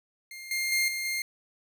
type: tone with level steps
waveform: sawtooth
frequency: 2116 Hz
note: C7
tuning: 19 cents sharp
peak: -37 / -24 / -20 / -27 / -25 dBFS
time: 0.31-1.22 s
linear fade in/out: 2 ms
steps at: 0.51 / 0.72 / 0.88 / 1.05 s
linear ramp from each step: 2 ms
effects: none